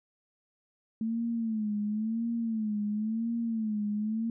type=tone with vibrato; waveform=sine; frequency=220 Hz; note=A3; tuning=in tune; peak=-28 dBFS; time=1.01-4.3 s; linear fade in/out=2 ms; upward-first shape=sine; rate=0.96 Hz; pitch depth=100 cents each way; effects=none